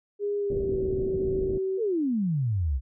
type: tone with pitch glide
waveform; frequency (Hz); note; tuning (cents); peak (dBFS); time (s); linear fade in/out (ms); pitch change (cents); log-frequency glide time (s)
sine; 408.6 to 381.2; G#4 to G4; -28 to -48; -25; 0.19-1.82; 50; -120; 0.38-0.82
type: low-pass noise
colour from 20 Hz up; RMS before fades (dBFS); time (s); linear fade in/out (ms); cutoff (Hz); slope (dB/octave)
pink; -33; 0.5-1.58; 2; 520; 48
type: exponential sweep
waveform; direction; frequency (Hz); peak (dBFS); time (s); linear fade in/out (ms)
sine; down; 495.3 to 60; -23; 1.77-2.81; 50
effects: none